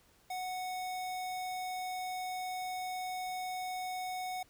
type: tone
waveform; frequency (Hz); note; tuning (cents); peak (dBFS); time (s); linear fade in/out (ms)
square; 738; F#5; -5; -37; 0.3-4.43; 5
effects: pink hiss -66 dBFS RMS until 4.49 s